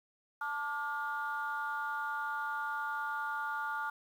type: chord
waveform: sine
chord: D minor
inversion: second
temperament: equal with one note detuned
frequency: 880 / 1174.7 / 1424.6 Hz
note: A5 / D6 / F6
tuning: 0 / 0 / +34 cents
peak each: -38 / -39 / -36 dBFS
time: 0.41-3.9 s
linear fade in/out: 5 ms
effects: tanh soft clip ceiling -27 dBFS + 10-bit